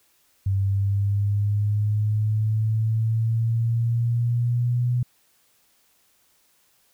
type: linear sweep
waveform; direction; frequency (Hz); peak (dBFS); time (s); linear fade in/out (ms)
sine; up; 97 to 123.3; -19; 0.46-5.03; 5
effects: white hiss -63 dBFS RMS until 6.93 s